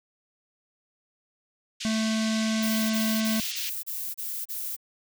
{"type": "band-pass noise", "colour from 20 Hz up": "pink", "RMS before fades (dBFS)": -35, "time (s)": [1.8, 3.7], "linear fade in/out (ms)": 10, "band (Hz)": [2600, 6900], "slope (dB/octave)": 24}
{"type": "harmonic tone", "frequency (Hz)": 220, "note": "A3", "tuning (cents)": 0, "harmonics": [1, 3, 5, 7, 9, 10], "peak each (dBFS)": [-24, -36, -41, -40, -42, -47], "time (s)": [1.85, 3.4], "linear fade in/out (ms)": 0}
{"type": "noise bursts", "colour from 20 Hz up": "violet", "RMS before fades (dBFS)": -33, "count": 7, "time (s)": [2.62, 4.766], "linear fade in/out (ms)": 20, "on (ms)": 280, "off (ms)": 31}
{"effects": []}